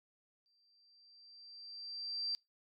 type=tone with exponential growth; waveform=sine; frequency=4699 Hz; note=D8; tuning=in tune; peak=-33 dBFS; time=0.46-2.35 s; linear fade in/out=0 ms; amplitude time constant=410 ms; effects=noise-tail reverb RT60 0.2 s tail -24 dB re dry + MP3 96 kbps